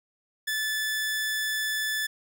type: tone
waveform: sawtooth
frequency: 1741 Hz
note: A6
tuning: 19 cents flat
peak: -23 dBFS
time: 0.47-2.07 s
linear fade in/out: 10 ms
effects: none